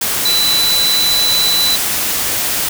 sine tone in noise, 3983 Hz, B7, 14 cents sharp, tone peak -12 dBFS, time 0.25-1.76 s, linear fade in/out 5 ms, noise white, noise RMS -17 dBFS, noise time 0.01-2.69 s, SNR +2 dB, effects none

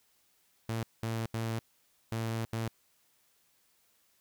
sawtooth tone bursts at uneven times, 113.3 Hz, A#2, 49 cents flat, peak -28 dBFS, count 5, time 0.69-0.83 / 1.03-1.26 / 1.34-1.59 / 2.12-2.45 / 2.53-2.68 s, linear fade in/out 0 ms, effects white hiss -70 dBFS RMS until 4.2 s

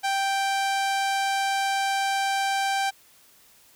sawtooth tone with low-pass filter, 784 Hz, G5, in tune, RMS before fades -25 dBFS, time 0.03-2.91 s, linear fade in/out 20 ms, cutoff 9800 Hz, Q 0.68, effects white hiss -56 dBFS RMS until 3.75 s

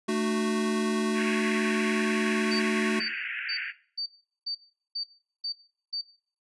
square chord, D major, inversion second, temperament equal with one note detuned, 220 / 300.5 / 370 Hz, A3 / D4 / F#4, 0 / +40 / 0 cents, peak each -29 / -35 / -29 dBFS, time 0.08-3 s, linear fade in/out 10 ms
pink band-pass noise, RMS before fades -34 dBFS, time 1.14-3.73 s, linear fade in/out 50 ms, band 1500 to 2800 Hz, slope 96 dB/octave
sine tone bursts, 4601 Hz, D8, 36 cents flat, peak -29 dBFS, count 8, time 2.51-6.014 s, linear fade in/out 10 ms, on 88 ms, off 400 ms
effects noise-tail reverb RT60 0.5 s tail -17 dB re dry + resampled to 24000 Hz

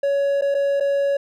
triangle tone with dropouts, 560 Hz, C#5, 18 cents sharp, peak -15 dBFS, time 0.03-1.17 s, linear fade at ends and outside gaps 5 ms, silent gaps 0.412-0.42 / 0.544-0.548 / 0.8-0.806 s, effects none

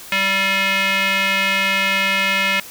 square tone with band-pass filter, 194.4 Hz, G3, 14 cents flat, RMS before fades -18 dBFS, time 0.12-2.6 s, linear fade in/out 2 ms, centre 2400 Hz, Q 2.8, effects white hiss -37 dBFS RMS until 2.7 s

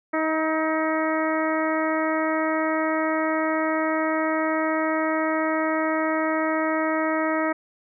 harmonic tone with a mistuned harmonic, 315.7 Hz, D#4, 25 cents sharp, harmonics 1 / 2 / 3 / 4 / 5 / 6 / 7, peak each -25 / -26 / -31 / -29 / -35 / -31 / -35 dBFS, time 0.13-7.53 s, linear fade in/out 10 ms, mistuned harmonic 4, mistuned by +17 cents, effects none

